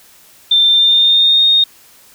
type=tone with pitch glide; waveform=sine; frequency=3576 to 3698 Hz; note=A7 to A#7; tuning=+27 to -15 cents; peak=-7 dBFS; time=0.51-1.64 s; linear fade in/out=5 ms; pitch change=+58 cents; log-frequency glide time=0.68-1.46 s; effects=white hiss -45 dBFS RMS until 2.14 s